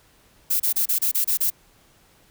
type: noise bursts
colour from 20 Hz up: violet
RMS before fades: -21 dBFS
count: 8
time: 0.5-1.503 s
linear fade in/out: 10 ms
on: 100 ms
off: 29 ms
effects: pink hiss -57 dBFS RMS until 2.3 s